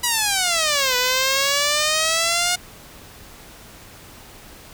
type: exponential two-way sweep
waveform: 5% pulse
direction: down then up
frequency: 987.8 to 493.9 to 720 Hz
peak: -6 dBFS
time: 0.03-2.56 s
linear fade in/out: 10 ms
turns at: 0.96 s
effects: pink hiss -43 dBFS RMS until 4.73 s